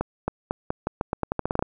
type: accelerating click train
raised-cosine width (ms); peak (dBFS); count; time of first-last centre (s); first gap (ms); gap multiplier
1; -10; 15; 0.01-1.625; 270; 0.85
effects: none